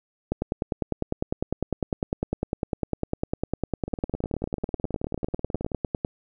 two click trains, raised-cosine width 2 ms, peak -11 / -19 dBFS, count 58 / 35, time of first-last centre 0.32-6.049 / 3.88-5.718 s, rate 9.95 / 18.5 Hz, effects none

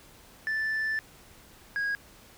sine tone pair in turn, 1760 / 1643.1 Hz, A6 / G#6, 0 / -19 cents, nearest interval minor second, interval 119 cents, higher first, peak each -24 dBFS, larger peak neither, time 0.47-0.99 / 1.76-1.95 s, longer first, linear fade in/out 0 ms, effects tanh soft clip ceiling -26 dBFS + pink hiss -54 dBFS RMS until 2.37 s

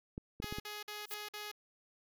clicks, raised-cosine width 3 ms, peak -28 dBFS, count 5, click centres 0.179 / 0.401 / 0.443 / 0.525 / 0.585 s
5% pulse tone bursts, 418.7 Hz, G#4, 14 cents sharp, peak -31 dBFS, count 5, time 0.42-1.516 s, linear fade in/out 5 ms, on 180 ms, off 49 ms
violet noise with exponential growth, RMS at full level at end -37 dBFS, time 1.03-1.14 s, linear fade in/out 2 ms, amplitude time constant 22 ms
effects none

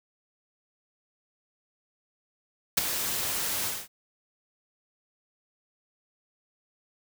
white noise with ADSR envelope, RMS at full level -20 dBFS, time 2.77-3.88 s, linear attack 8 ms, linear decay 17 ms, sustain -10 dB, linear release 220 ms, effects none

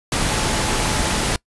sine tone in noise, 860 Hz, A5, 40 cents flat, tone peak -30 dBFS, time 0.31-1.18 s, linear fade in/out 2 ms, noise pink, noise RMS -20 dBFS, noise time 0.12-1.36 s, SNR -13 dB, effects noise-tail reverb RT60 0.1 s tail -24 dB re dry + resampled to 24000 Hz

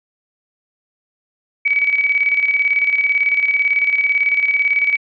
sine tone with tremolo, 2274 Hz, C#7, 44 cents sharp, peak -11 dBFS, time 1.65-4.97 s, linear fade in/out 10 ms, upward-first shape square, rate 18 Hz, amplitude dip 55%, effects resampled to 11025 Hz

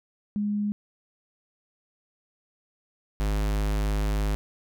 sine / square tone pair in turn, 206.9 / 51.59 Hz, G#3 / G#1, -6 / -11 cents, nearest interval 2 octaves, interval 2405 cents, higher first, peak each -24 dBFS, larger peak neither, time 0.36-0.72 / 3.2-4.35 s, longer second, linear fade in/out 0 ms, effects none

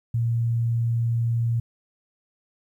sine tone, 116.54 Hz, A#2, in tune, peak -20 dBFS, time 0.14-1.6 s, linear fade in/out 5 ms, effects 10-bit

